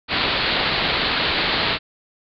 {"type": "low-pass noise", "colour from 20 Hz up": "white", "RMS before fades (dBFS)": -21, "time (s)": [0.08, 1.79], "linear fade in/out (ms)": 50, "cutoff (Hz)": 4500, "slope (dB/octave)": 96, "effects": []}